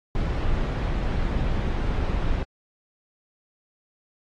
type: noise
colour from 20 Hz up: brown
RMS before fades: -24 dBFS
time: 0.15-2.43 s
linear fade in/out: 2 ms
effects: low-pass 4000 Hz 12 dB/octave + AAC 32 kbps